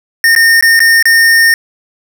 square tone with dropouts, 1828 Hz, A#6, 34 cents flat, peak -5 dBFS, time 0.24-1.54 s, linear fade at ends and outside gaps 1 ms, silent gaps 0.351-0.362 / 0.61-0.625 / 0.793-0.803 / 1.026-1.055 s, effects none

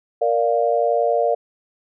sine chord, Bb major, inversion none, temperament equal, 466.2 / 587.3 / 698.5 Hz, Bb4 / D5 / F5, 0 / 0 / 0 cents, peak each -20 dBFS, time 0.21-1.35 s, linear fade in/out 10 ms, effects none

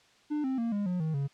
triangle tone with pitch steps, 298.8 / 263.1 / 231.7 / 204.1 / 179.73 / 158.28 / 139.4 Hz, D4 / C4 / A#3 / G#3 / F3 / D#3 / C#3, +30 / +10 / -10 / -30 / +50 / +30 / +10 cents, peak -26 dBFS, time 0.3-1.28 s, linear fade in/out 20 ms, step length 140 ms, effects white hiss -62 dBFS RMS until 1.33 s + low-pass 5000 Hz 12 dB/octave

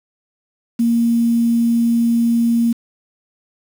sine tone with quantisation, 233.1 Hz, A#3, in tune, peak -12 dBFS, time 0.79-2.73 s, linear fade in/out 10 ms, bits 6, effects none

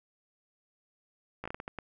slowing click train, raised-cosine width 0.5 ms, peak -23 dBFS, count 8, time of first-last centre 1.44-1.787 s, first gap 15 ms, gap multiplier 1.39, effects none

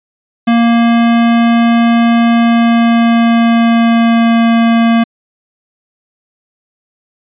square tone with pitch glide, 233.1 to 230.4 Hz, A#3 to A#3, 0 to -20 cents, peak -7 dBFS, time 0.47-5.04 s, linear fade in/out 10 ms, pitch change -20 cents, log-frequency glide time 2.32-4.48 s, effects resampled to 8000 Hz

